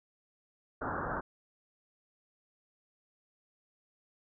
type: low-pass noise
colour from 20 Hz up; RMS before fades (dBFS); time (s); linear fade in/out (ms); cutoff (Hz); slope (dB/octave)
white; -36; 0.81-1.21; 10; 1600; 96
effects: none